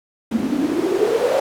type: noise with band-pass filter sweep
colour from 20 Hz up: white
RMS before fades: -19 dBFS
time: 0.31-1.4 s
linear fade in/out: 5 ms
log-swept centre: 220 to 560 Hz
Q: 7.7
effects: none